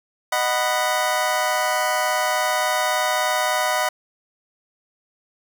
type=chord; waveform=25% pulse; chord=B major; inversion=first; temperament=just; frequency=617.4 / 740.8 / 987.8 Hz; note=D#5 / F#5 / B5; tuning=-14 / +2 / 0 cents; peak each=-20 dBFS; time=0.32-3.89 s; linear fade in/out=5 ms; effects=none